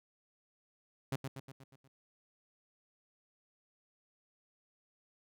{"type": "tone with echo", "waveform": "sawtooth", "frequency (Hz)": 135, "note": "C#3", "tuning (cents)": -45, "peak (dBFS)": -29, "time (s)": [1.12, 1.16], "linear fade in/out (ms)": 5, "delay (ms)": 120, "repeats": 6, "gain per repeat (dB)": -5, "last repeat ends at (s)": 1.88, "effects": []}